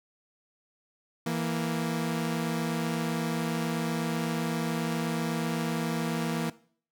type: tone pair together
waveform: sawtooth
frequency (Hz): 164.7 / 233.2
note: E3 / A#3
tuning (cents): -1 / +1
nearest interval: tritone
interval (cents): 602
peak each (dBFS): -27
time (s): 1.26-6.5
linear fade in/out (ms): 5
effects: noise-tail reverb RT60 0.5 s tail -19 dB re dry